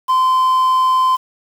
triangle tone with quantisation, 1032 Hz, C6, 24 cents flat, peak -9 dBFS, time 0.08-1.17 s, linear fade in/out 20 ms, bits 6, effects none

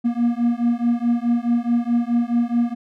triangle beating tone pair, 235.2 / 239.9 Hz, A#3 / A#3, +16 / +50 cents, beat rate 4.7 Hz, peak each -18 dBFS, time 0.04-2.75 s, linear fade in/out 20 ms, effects none

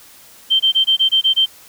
sine tone bursts, 3130 Hz, G7, 3 cents flat, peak -10 dBFS, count 8, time 0.5-1.461 s, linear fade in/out 20 ms, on 100 ms, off 23 ms, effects white hiss -44 dBFS RMS until 1.68 s

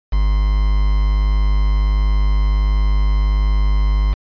triangle tone with quantisation, 50.7 Hz, G#1, 41 cents flat, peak -10 dBFS, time 0.12-4.14 s, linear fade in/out 10 ms, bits 5, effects resampled to 11025 Hz

